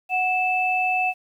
sine tone pair together, 740 / 2633 Hz, F#5 / E7, 0 / -3 cents, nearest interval octave + minor seventh, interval 2197 cents, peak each -22 / -22 dBFS, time 0.09-1.14 s, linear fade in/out 50 ms, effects 9-bit

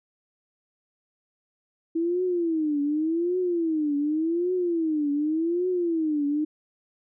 sine tone with vibrato, 324.3 Hz, E4, 28 cents flat, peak -22 dBFS, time 1.95-6.45 s, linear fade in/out 10 ms, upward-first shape triangle, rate 0.87 Hz, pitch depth 230 cents each way, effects none

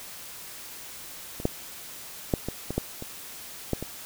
clicks, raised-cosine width 2 ms, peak -23 / -9 / -8 / -16 / -17 / -11 / -22 / -11 / -19 dBFS, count 9, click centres 1.401 / 1.454 / 2.338 / 2.486 / 2.706 / 2.78 / 3.024 / 3.733 / 3.826 s, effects white hiss -42 dBFS RMS until 4.05 s

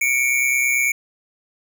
square tone pair together, 2220 / 2349 Hz, C#7 / D7, +2 / 0 cents, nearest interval minor second, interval 98 cents, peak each -20 dBFS, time 0.01-0.92 s, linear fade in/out 5 ms, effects none

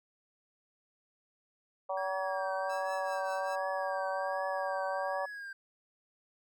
harmonic tone, 190 Hz, F#3, 46 cents sharp, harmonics 3 / 4 / 5 / 6, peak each -35 / -37 / -39 / -41 dBFS, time 1.89-5.26 s, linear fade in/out 10 ms
triangle tone with vibrato, 1616 Hz, G#6, 48 cents flat, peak -39 dBFS, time 1.97-5.53 s, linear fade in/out 5 ms, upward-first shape triangle, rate 1.3 Hz, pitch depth 95 cents each way
10% pulse tone with tremolo, 1318.5 Hz, E6, in tune, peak -38 dBFS, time 2.69-3.56 s, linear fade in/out 10 ms, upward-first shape triangle, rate 5.1 Hz, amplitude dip 85%
effects none

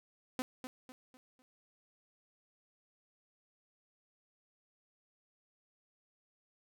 sawtooth tone with echo, 255.1 Hz, C4, 44 cents flat, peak -30 dBFS, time 0.39-0.42 s, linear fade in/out 0 ms, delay 250 ms, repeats 4, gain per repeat -8 dB, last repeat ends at 1.42 s, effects none

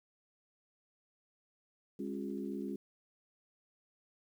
harmonic tone with a mistuned harmonic, 67.9 Hz, C#2, 35 cents flat, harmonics 3 / 4 / 5 / 6, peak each -41 / -41 / -43 / -47 dBFS, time 1.99-2.76 s, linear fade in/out 5 ms, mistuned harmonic 5, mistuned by +64 cents, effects 11-bit

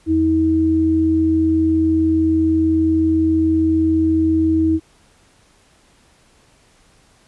sine tone pair together, 84.7 / 319.5 Hz, E2 / D#4, +48 / +46 cents, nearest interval octave + major seventh, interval 2298 cents, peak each -22 / -13 dBFS, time 0.06-4.8 s, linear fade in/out 50 ms, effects pink hiss -54 dBFS RMS until 7.27 s + resampled to 24000 Hz

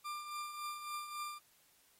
40% pulse tone with tremolo, 1192 Hz, D6, 25 cents sharp, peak -38 dBFS, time 0.04-1.39 s, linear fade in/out 20 ms, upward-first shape triangle, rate 3.6 Hz, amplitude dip 60%, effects white hiss -69 dBFS RMS until 1.99 s + AAC 48 kbps

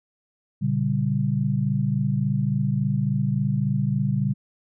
sine chord, G diminished, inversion first, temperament just, 117.6 / 141.12 / 196 Hz, Bb2 / Db3 / G3, +16 / +31 / 0 cents, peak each -26 / -23 / -25 dBFS, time 0.61-4.34 s, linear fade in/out 20 ms, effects none

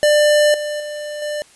square tone with level steps, 595 Hz, D5, 22 cents sharp, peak -11 / -22 / -26 / -22 dBFS, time 0.03-1.42 s, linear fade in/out 0 ms, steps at 0.54 / 0.8 / 1.22 s, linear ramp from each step 2 ms, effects white hiss -49 dBFS RMS until 1.55 s + resampled to 24000 Hz

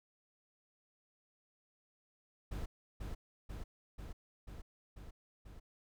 brown noise with echo, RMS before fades -40 dBFS, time 2.51-2.66 s, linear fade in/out 10 ms, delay 490 ms, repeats 6, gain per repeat -2 dB, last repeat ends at 5.6 s, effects none

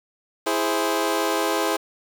20% pulse chord, E augmented, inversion none, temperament equal, 329.6 / 415.3 / 523.3 Hz, E4 / G#4 / B#4, 0 / 0 / 0 cents, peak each -20 / -20 / -21 dBFS, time 0.46-1.77 s, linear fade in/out 10 ms, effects 7-bit

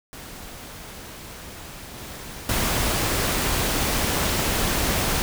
pink noise with level steps, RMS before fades -39 / -37 / -23 dBFS, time 0.13-5.22 s, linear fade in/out 0 ms, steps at 1.98 / 2.49 s, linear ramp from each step 2 ms, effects none

